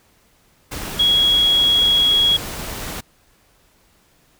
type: tone in noise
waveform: sine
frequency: 3322 Hz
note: G#7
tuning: in tune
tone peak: -12 dBFS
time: 0.99-2.37 s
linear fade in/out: 10 ms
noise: pink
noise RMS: -29 dBFS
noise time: 0.71-3.01 s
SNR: +14 dB
effects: pink hiss -57 dBFS RMS until 4.39 s